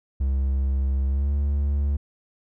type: tone with pitch glide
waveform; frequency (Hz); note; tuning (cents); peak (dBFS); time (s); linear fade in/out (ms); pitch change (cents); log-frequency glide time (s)
triangle; 67.2 to 71.2; C2 to C#2; +47 to +47; -18; 0.2-1.97; 10; +100; 1.07-1.32
effects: none